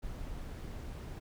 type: noise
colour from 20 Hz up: brown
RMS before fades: -42 dBFS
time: 0.02-1.2 s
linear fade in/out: 20 ms
effects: none